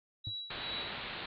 sine tone with tremolo, 3903 Hz, B7, 21 cents flat, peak -37 dBFS, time 0.24-0.94 s, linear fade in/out 10 ms, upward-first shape sine, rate 2.5 Hz, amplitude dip 80%
triangle tone with exponential decay, 105.5 Hz, G#2, 28 cents sharp, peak -32 dBFS, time 0.27-0.36 s, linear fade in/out 0 ms, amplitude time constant 19 ms
white low-pass noise, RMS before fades -42 dBFS, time 0.5-1.26 s, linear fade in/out 5 ms, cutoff 4200 Hz, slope 96 dB/octave
effects none

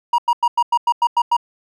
triangle tone bursts, 952 Hz, A#5, 36 cents sharp, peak -10 dBFS, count 9, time 0.13-1.367 s, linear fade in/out 5 ms, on 53 ms, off 95 ms, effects none

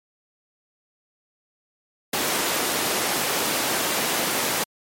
pink high-pass noise, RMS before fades -24 dBFS, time 2.13-4.64 s, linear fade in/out 5 ms, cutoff 290 Hz, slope 12 dB/octave, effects MP3 64 kbps

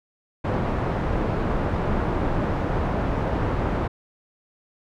pink low-pass noise, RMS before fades -24 dBFS, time 0.44-3.88 s, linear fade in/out 10 ms, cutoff 1100 Hz, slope 12 dB/octave, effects none

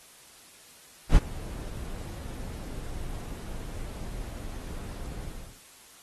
brown noise with ADSR envelope, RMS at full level -18 dBFS, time 1.09-5.61 s, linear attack 73 ms, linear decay 32 ms, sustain -19 dB, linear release 390 ms, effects white hiss -53 dBFS RMS until 6.02 s + AAC 32 kbps

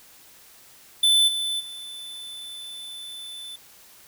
square tone with level steps, 3514 Hz, A7, 3 cents flat, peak -16 / -25 / -36 dBFS, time 1.03-3.56 s, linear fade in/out 5 ms, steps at 1.27 / 1.59 s, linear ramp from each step 20 ms, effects white hiss -51 dBFS RMS until 4.07 s

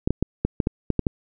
clicks, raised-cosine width 3 ms, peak -7 dBFS, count 9, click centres 0.075 / 0.106 / 0.226 / 0.45 / 0.602 / 0.671 / 0.903 / 0.993 / 1.068 s, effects none

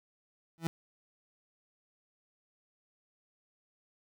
30% pulse tone with exponential growth, 164.81 Hz, E3, in tune, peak -24 dBFS, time 0.58-0.67 s, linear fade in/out 0 ms, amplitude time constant 19 ms, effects none

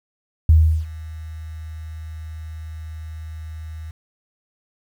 sine tone with ADSR envelope, 79.2 Hz, D#2, 31 cents sharp, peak -7 dBFS, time 0.49-3.91 s, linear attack 3 ms, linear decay 360 ms, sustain -23 dB, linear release 4 ms, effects 8-bit

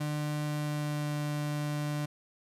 35% pulse tone with pitch glide, 149.4 to 148.11 Hz, D3 to D3, +30 to +15 cents, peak -29 dBFS, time 0-2.06 s, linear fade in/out 10 ms, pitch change -15 cents, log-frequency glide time 0.44-1.15 s, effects resampled to 32000 Hz

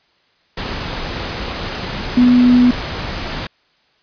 sine tone in noise, 246.9 Hz, B3, in tune, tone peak -7 dBFS, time 2.17-2.71 s, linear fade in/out 5 ms, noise pink, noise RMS -24 dBFS, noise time 0.57-3.47 s, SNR +14 dB, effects white hiss -58 dBFS RMS until 4.02 s + resampled to 11025 Hz

